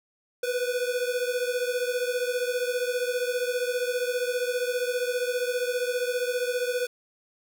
square beating tone pair, 489.2 / 504.2 Hz, B4 / B4, -16 / +36 cents, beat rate 15 Hz, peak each -28 / -31 dBFS, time 0.43-6.87 s, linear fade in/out 5 ms, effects none

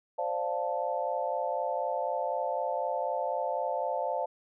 sine chord, D minor seventh, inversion third, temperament equal, 523.3 / 587.3 / 698.5 / 880 Hz, C5 / D5 / F5 / A5, 0 / 0 / 0 / 0 cents, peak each -34 dBFS, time 0.18-4.26 s, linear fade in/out 10 ms, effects none

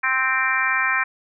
harmonic tone, 261.6 Hz, C4, in tune, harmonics 3 / 4 / 5 / 6 / 7 / 8 / 9, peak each -34 / -26 / -27 / -24 / -23 / -32 / -24 dBFS, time 0.03-1.04 s, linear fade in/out 10 ms, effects none

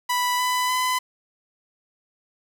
sawtooth tone with pitch steps, 987.8 / 998.7 / 1009.7 Hz, B5 / B5 / B5, 0 / +19 / +38 cents, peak -17 dBFS, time 0.09-0.99 s, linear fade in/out 10 ms, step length 300 ms, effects 8-bit

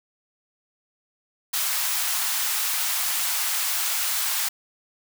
white high-pass noise, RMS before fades -25 dBFS, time 1.53-4.49 s, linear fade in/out 10 ms, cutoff 800 Hz, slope 24 dB/octave, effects none

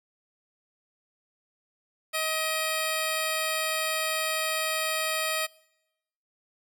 10% pulse tone pair together, 632.7 / 2400 Hz, D#5 / D7, +29 / +37 cents, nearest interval octave + major seventh, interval 2308 cents, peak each -19 / -24 dBFS, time 2.13-5.47 s, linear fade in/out 20 ms, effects noise-tail reverb RT60 0.9 s tail -24 dB re dry

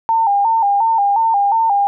sine tone with vibrato, 853 Hz, G#5, 46 cents sharp, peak -11 dBFS, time 0.09-1.87 s, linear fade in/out 0 ms, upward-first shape square, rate 2.8 Hz, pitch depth 100 cents each way, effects none

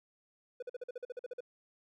triangle tone bursts, 493.9 Hz, B4, in tune, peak -36 dBFS, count 12, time 0.6-1.406 s, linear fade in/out 5 ms, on 25 ms, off 46 ms, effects none

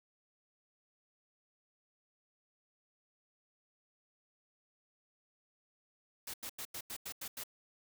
white noise bursts, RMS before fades -43 dBFS, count 8, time 6.27-7.437 s, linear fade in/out 5 ms, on 68 ms, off 89 ms, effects none

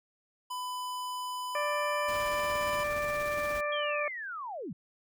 square tone, 1000 Hz, B5, 21 cents sharp, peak -35 dBFS, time 0.5-2.84 s, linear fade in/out 10 ms
harmonic tone, 590 Hz, D5, 8 cents sharp, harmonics 1 / 2 / 3 / 4, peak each -32 / -35 / -37 / -38 dBFS, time 1.55-4.08 s, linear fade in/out 2 ms
pink noise with tremolo, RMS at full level -42 dBFS, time 2.08-3.61 s, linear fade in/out 5 ms, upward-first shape square, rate 17 Hz, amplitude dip 30%
sine linear sweep, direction down, 3293 to 133.1 Hz, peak -36 dBFS, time 3.72-4.73 s, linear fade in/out 5 ms
effects none

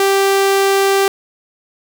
sawtooth tone, 392 Hz, G4, in tune, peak -7 dBFS, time 0-1.08 s, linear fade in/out 2 ms, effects none

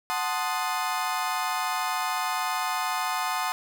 35% pulse chord, F# diminished seventh, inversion none, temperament equal, 740 / 880 / 1046.5 / 1244.5 Hz, F#5 / A5 / C6 / Eb6, 0 / 0 / 0 / 0 cents, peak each -30 dBFS, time 0.1-3.52 s, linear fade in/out 0 ms, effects none

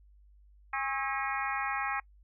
harmonic tone with a mistuned harmonic, 271.9 Hz, C#4, 33 cents flat, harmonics 3 / 4 / 5 / 6 / 7 / 8 / 9, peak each -36 / -37 / -38 / -39 / -39 / -40 / -41 dBFS, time 0.73-2 s, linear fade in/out 5 ms, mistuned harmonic 5, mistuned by -76 cents, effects noise-tail reverb RT60 0.1 s tail -25 dB re dry + added 50 Hz sine -56 dBFS peak until 2.23 s

